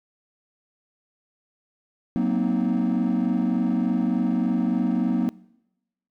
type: chord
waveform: triangle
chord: C half-diminished seventh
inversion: second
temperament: equal with one note detuned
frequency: 185 / 233.1 / 256.5 / 311.1 Hz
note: Gb3 / Bb3 / C4 / Eb4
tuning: 0 / 0 / -34 / 0 cents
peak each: -23 / -21 / -23 / -27 dBFS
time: 2.16-5.29 s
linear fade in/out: 0 ms
effects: noise-tail reverb RT60 0.9 s tail -23 dB re dry + tanh soft clip ceiling -13 dBFS